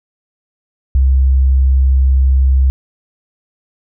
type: tone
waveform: sine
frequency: 66.1 Hz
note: C2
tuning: 18 cents sharp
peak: -7 dBFS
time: 0.95-2.7 s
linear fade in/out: 0 ms
effects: none